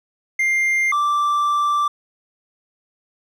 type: tone pair in turn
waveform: triangle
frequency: 2100 / 1172.5 Hz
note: C7 / D6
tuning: +6 / -3 cents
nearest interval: minor seventh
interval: 1009 cents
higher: first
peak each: -14 dBFS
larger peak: neither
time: 0.39-0.92 / 0.92-1.88 s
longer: second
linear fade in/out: 5 ms
effects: none